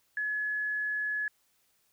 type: tone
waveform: sine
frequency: 1700 Hz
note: G#6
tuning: 40 cents sharp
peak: -29 dBFS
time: 0.17-1.28 s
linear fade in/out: 2 ms
effects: white hiss -71 dBFS RMS until 1.92 s